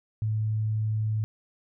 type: tone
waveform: sine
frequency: 108.5 Hz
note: A2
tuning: 24 cents flat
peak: -24 dBFS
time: 0.22-1.24 s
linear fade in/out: 0 ms
effects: none